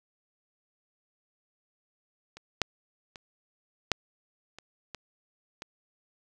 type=clicks; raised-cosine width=0.2 ms; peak=-28 / -7 / -26 / -6 / -27 / -21 / -22 dBFS; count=7; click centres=2.37 / 2.617 / 3.158 / 3.917 / 4.586 / 4.947 / 5.621 s; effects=none

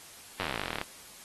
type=slowing click train; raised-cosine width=0.3 ms; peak=-16 dBFS; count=24; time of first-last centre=0.4-0.814 s; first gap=10 ms; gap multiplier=1.05; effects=white hiss -50 dBFS RMS until 1.24 s + AAC 32 kbps

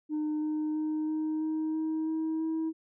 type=tone with pitch steps; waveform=sine; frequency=304.5 / 306.8 / 309.1 / 311.4 / 313.8 / 316.1 / 318.5 / 320.9 Hz; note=D#4 / D#4 / D#4 / D#4 / D#4 / D#4 / D#4 / E4; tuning=-37 / -24 / -11 / +2 / +15 / +27 / +41 / -46 cents; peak=-26 dBFS; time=0.09-2.73 s; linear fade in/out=50 ms; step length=330 ms; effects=tanh soft clip ceiling -27 dBFS

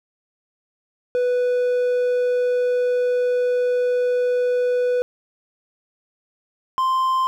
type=tone pair in turn; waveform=triangle; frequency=494.3 / 1044.1 Hz; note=B4 / C6; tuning=+1 / -4 cents; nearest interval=octave + minor second; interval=1295 cents; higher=second; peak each=-15 dBFS; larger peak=neither; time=1.15-5.02 / 6.78-7.27 s; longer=first; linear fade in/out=0 ms; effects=none

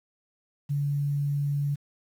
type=tone; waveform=sine; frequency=143.2 Hz; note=D3; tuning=43 cents flat; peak=-24 dBFS; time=0.69-1.76 s; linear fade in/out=20 ms; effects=9-bit

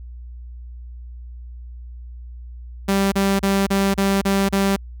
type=tone bursts; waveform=sawtooth; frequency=196.2 Hz; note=G3; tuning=2 cents sharp; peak=-12 dBFS; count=7; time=2.88-4.764 s; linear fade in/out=10 ms; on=240 ms; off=34 ms; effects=added 60 Hz sine -33 dBFS peak until 5 s

